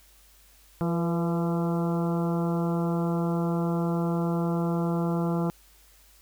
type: harmonic tone with a mistuned harmonic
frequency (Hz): 170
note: F3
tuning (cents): -46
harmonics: 1 / 2 / 3 / 4 / 5 / 6 / 7 / 8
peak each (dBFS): -25 / -31 / -35 / -37 / -39 / -41 / -42 / -43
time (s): 0.81-5.5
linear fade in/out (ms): 0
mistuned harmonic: 3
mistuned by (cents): -46
effects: added 50 Hz sine -58 dBFS peak until 6.21 s + white hiss -58 dBFS RMS until 6.21 s